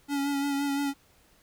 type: tone with vibrato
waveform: square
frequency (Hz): 281.4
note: C#4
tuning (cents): +26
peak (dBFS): -27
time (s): 0.08-0.94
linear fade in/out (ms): 50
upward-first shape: sine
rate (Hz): 5.8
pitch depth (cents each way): 25
effects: pink hiss -62 dBFS RMS until 1.42 s